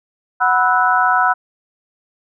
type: harmonic tone with a mistuned harmonic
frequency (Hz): 246.9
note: B3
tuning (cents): 0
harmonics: 3 / 4 / 5 / 6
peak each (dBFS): -17 / -17 / -17 / -17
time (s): 0.4-1.34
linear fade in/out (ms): 20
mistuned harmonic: 5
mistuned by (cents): +98
effects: none